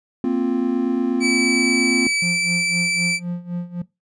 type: chord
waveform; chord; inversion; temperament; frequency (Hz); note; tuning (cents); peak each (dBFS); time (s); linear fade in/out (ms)
triangle; Bb suspended second; none; equal; 233.1 / 261.6 / 349.2; Bb3 / C4 / F4; 0 / 0 / 0; -21 / -18 / -22; 0.24-2.07; 2
type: tone with pitch glide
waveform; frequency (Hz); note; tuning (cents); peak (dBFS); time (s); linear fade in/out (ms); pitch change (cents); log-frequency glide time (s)
sawtooth; 2300 to 2324; D7 to D7; -37 to -19; -15; 1.2-3.2; 50; +18; 2.19-2.25
type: tone with tremolo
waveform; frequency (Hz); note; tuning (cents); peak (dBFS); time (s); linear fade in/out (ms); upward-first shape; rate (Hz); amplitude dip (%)
triangle; 175.4; F3; +8; -19; 2.22-3.82; 5; sine; 3.9; 85
effects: noise-tail reverb RT60 0.2 s tail -19 dB re dry + resampled to 22050 Hz